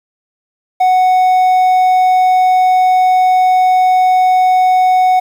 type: tone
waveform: triangle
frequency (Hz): 740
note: F#5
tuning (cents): 0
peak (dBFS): -5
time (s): 0.8-5.2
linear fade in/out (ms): 10
effects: 7-bit